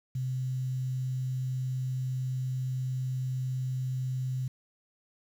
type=tone with quantisation; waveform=sine; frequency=129.2 Hz; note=C3; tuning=21 cents flat; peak=-29 dBFS; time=0.15-4.48 s; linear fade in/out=5 ms; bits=9; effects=none